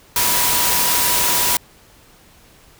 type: tone in noise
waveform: sine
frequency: 973 Hz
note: B5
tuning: 26 cents flat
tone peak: -25 dBFS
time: 0.16-1.57 s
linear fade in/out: 2 ms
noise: white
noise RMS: -17 dBFS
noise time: 0.16-1.57 s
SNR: -11 dB
effects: pink hiss -49 dBFS RMS until 2.79 s